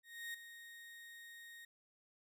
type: tone with ADSR envelope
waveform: 35% pulse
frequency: 1862 Hz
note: A#6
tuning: 2 cents flat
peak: -40 dBFS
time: 0.03-1.65 s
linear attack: 310 ms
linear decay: 7 ms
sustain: -11 dB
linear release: 4 ms
effects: none